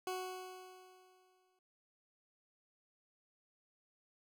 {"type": "tone with exponential decay", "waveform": "20% pulse", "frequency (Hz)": 370, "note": "F#4", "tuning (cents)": 0, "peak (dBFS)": -32, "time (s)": [0.07, 1.59], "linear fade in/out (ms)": 2, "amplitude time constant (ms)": 330, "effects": []}